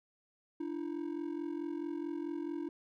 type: ring-modulated tone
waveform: triangle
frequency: 316.4 Hz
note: D#4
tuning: 29 cents sharp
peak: -31 dBFS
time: 0.6-2.69 s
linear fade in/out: 2 ms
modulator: 22.3 Hz
effects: none